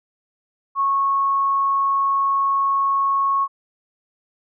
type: tone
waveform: sine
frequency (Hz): 1100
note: C#6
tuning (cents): -14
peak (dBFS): -16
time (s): 0.75-3.48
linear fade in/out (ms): 50
effects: none